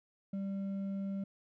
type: tone with hard clipping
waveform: sine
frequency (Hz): 196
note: G3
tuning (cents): 0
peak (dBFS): -36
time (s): 0.33-1.24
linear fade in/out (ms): 5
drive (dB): 4
effects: none